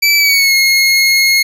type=tone with pitch glide; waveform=25% pulse; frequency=2314 to 2159 Hz; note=D7 to C#7; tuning=-26 to -46 cents; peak=-4 dBFS; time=0.02-1.43 s; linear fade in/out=10 ms; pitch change=-120 cents; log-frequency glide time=0.18-0.54 s; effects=none